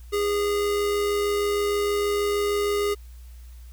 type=tone with amplitude modulation; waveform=square; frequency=409.9 Hz; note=G#4; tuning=23 cents flat; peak=-21 dBFS; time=0.12-2.95 s; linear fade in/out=20 ms; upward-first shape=sine; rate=86.4 Hz; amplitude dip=30%; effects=added 60 Hz sine -40 dBFS peak until 3.72 s + white hiss -58 dBFS RMS until 3.72 s